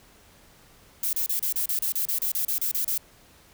violet noise bursts, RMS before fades -26 dBFS, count 15, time 1.03-2.978 s, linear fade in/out 2 ms, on 100 ms, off 32 ms, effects pink hiss -55 dBFS RMS until 3.53 s

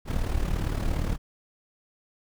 brown noise with amplitude modulation, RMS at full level -24 dBFS, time 0.05-1.18 s, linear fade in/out 50 ms, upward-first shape sine, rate 37.4 Hz, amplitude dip 65%, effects none

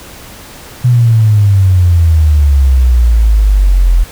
sine exponential sweep, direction down, 125.5 to 41.53 Hz, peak -4 dBFS, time 0.84-4.04 s, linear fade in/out 10 ms, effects pink hiss -32 dBFS RMS until 4.11 s

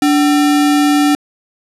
sine tone with sample-and-hold, 291.2 Hz, D4, 15 cents flat, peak -8 dBFS, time 0.02-1.15 s, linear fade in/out 2 ms, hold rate 1050 Hz, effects low-pass 12000 Hz 12 dB/octave

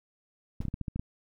clicks, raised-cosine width 5 ms, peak -21 dBFS, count 8, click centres 0.605 / 0.653 / 0.683 / 0.741 / 0.813 / 0.882 / 0.96 / 0.995 s
brown noise with exponential decay, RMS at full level -34 dBFS, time 0.61-0.7 s, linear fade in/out 1 ms, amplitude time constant 19 ms
effects none

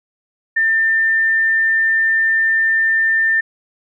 sine tone, 1795 Hz, A6, 34 cents sharp, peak -12 dBFS, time 0.56-3.41 s, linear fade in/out 10 ms, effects none

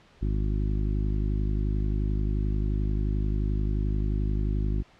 harmonic tone, 51.4 Hz, G#1, 17 cents flat, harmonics 1 / 2 / 3 / 4 / 5 / 6 / 7, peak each -25 / -31 / -35 / -37 / -39 / -41 / -42 dBFS, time 0.21-4.83 s, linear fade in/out 20 ms, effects pink hiss -57 dBFS RMS until 4.99 s + low-pass 4000 Hz 12 dB/octave

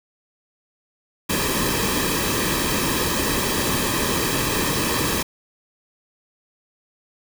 pink noise with comb filter, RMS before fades -22 dBFS, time 1.29-5.23 s, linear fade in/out 10 ms, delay 1.4 ms, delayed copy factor -0.65, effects none

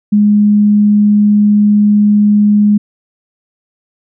sine tone, 207.7 Hz, G#3, in tune, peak -5 dBFS, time 0.12-2.78 s, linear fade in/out 10 ms, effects none

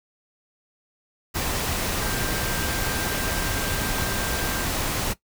sine tone in noise, 1575 Hz, G6, 8 cents sharp, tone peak -34 dBFS, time 2.01-4.66 s, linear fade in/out 20 ms, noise pink, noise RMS -26 dBFS, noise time 1.34-5.14 s, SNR -11 dB, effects noise-tail reverb RT60 0.1 s tail -17 dB re dry

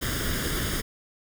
pink noise with comb filter, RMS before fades -28 dBFS, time 0.01-0.82 s, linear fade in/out 20 ms, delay 0.59 ms, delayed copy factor +0.7, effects none

